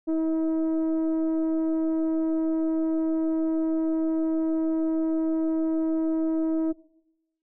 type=tone with frequency modulation; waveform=sine; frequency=321.2 Hz; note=E4; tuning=45 cents flat; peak=-20 dBFS; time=0.07-6.73 s; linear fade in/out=20 ms; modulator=318 Hz; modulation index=0.45; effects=noise-tail reverb RT60 0.9 s tail -21 dB re dry + tanh soft clip ceiling -20 dBFS